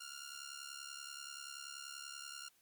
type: ring-modulated tone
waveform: 10% pulse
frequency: 1402 Hz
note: F6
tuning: 6 cents sharp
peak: -36 dBFS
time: 0-2.49 s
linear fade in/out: 10 ms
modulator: 35.2 Hz
effects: white hiss -72 dBFS RMS until 2.61 s + Opus 32 kbps